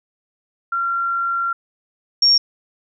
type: tone pair in turn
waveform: sine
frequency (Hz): 1374 / 5536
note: F6 / F8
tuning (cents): -29 / -16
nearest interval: 2 octaves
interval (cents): 2413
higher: second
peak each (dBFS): -18 / -10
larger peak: second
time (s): 0.72-1.53 / 2.22-2.38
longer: first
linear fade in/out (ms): 5
effects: none